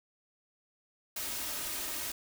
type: noise with comb filter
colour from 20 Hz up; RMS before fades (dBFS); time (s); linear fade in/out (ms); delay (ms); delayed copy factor
white; -37; 1.16-2.12; 5; 3.2; +0.5
effects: none